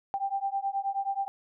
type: beating tone pair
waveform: sine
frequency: 784 / 793.4 Hz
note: G5 / G5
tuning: 0 / +21 cents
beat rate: 9.4 Hz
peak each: -31 dBFS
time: 0.14-1.28 s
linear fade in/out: 0 ms
effects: none